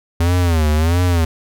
square tone with vibrato, 82.41 Hz, E2, in tune, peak -13 dBFS, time 0.2-1.25 s, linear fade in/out 5 ms, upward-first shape sine, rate 1.5 Hz, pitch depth 150 cents each way, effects none

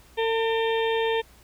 harmonic tone with a mistuned harmonic, 451.8 Hz, A4, 46 cents sharp, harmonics 1 / 2 / 4 / 5 / 6 / 7 / 8, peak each -23 / -29 / -33 / -36 / -40 / -36 / -37 dBFS, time 0.17-1.22 s, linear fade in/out 20 ms, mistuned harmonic 5, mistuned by +72 cents, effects added 60 Hz sine -55 dBFS peak until 1.43 s + pink hiss -55 dBFS RMS until 1.43 s

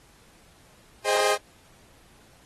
sawtooth chord, Ab major seventh, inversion none, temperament equal with one note detuned, 415.3 / 523.3 / 622.3 / 801.9 Hz, Ab4 / C5 / Eb5 / G5, 0 / 0 / 0 / +39 cents, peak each -23 dBFS, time 1.04-1.38 s, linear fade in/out 50 ms, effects pink hiss -57 dBFS RMS until 2.45 s + AAC 32 kbps

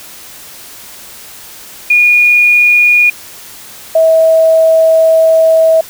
sine tone pair in turn, 2441 / 646.5 Hz, D#7 / E5, -34 / -34 cents, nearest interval octave + major seventh, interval 2300 cents, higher first, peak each -4 dBFS, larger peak neither, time 1.9-3.1 / 3.95-5.81 s, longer second, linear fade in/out 5 ms, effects white hiss -32 dBFS RMS until 5.89 s

